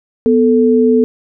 sine tone pair together, 246.9 / 440 Hz, B3 / A4, 0 / 0 cents, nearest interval minor seventh, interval 1000 cents, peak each -10 dBFS, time 0.26-1.04 s, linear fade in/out 0 ms, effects none

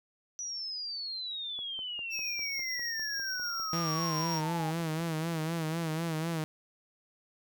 sine exponential sweep, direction down, 5920 to 801 Hz, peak -35 dBFS, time 0.39-4.71 s, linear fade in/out 0 ms
click train, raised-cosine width 1 ms, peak -36 dBFS, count 18, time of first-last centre 1.59-5.004 s, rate 4.98 Hz
square tone with tremolo, 5588 Hz, F8, in tune, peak -34 dBFS, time 2.1-4.42 s, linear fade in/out 50 ms, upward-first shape triangle, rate 6.8 Hz, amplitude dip 30%
sawtooth tone with vibrato, 162.2 Hz, E3, 28 cents flat, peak -27 dBFS, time 3.73-6.44 s, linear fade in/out 0 ms, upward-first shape sine, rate 4 Hz, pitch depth 72 cents each way
effects none

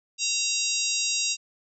harmonic tone with a mistuned harmonic, 950 Hz, A#5, 33 cents sharp, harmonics 3 / 4 / 5 / 6 / 7 / 8, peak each -31 / -31 / -31 / -31 / -31 / -31 dBFS, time 0.18-1.37 s, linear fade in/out 50 ms, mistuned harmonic 3, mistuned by -61 cents, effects none

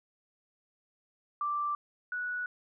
sine tone pair in turn, 1174.7 / 1471.1 Hz, D6 / F#6, 0 / -10 cents, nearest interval major third, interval 390 cents, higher second, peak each -29 / -32 dBFS, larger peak first, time 1.41-1.75 / 2.12-2.46 s, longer neither, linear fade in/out 2 ms, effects none

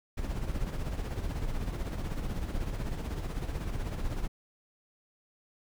brown noise with tremolo, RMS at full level -31 dBFS, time 0.17-4.28 s, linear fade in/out 10 ms, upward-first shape sine, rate 16 Hz, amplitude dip 55%, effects none

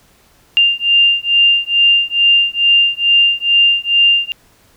sine beating tone pair, 2794 / 2796.3 Hz, F7 / F7, 0 / +2 cents, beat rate 2.3 Hz, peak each -12 dBFS, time 0.57-4.32 s, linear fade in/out 0 ms, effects pink hiss -51 dBFS RMS until 4.76 s

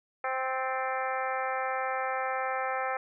harmonic tone with a mistuned harmonic, 261.6 Hz, C4, in tune, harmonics 2 / 3 / 4 / 5 / 6 / 7 / 8 / 9, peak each -35 / -33 / -39 / -35 / -42 / -39 / -41 / -44 dBFS, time 0.24-2.97 s, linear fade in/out 2 ms, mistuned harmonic 7, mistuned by -41 cents, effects none

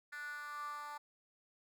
10% pulse tone with high-pass filter sweep, 293.7 Hz, D4, in tune, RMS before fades -45 dBFS, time 0.12-0.98 s, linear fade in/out 10 ms, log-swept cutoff 1600 to 960 Hz, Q 7.5, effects none

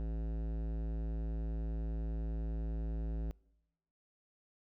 sine tone with hard clipping, 55 Hz, A1, in tune, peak -37 dBFS, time 0-3.31 s, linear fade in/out 0 ms, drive 16 dB, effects noise-tail reverb RT60 1.0 s tail -25 dB re dry

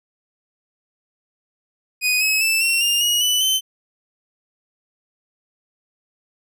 sawtooth tone with pitch steps, 2489 / 2565 / 2643 / 2724 / 2807 / 2892 / 2981 / 3071 Hz, D#7 / E7 / E7 / F7 / F7 / F#7 / F#7 / G7, 0 / -48 / +4 / -44 / +8 / -40 / +12 / -36 cents, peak -13 dBFS, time 2.01-3.61 s, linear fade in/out 50 ms, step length 200 ms, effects none

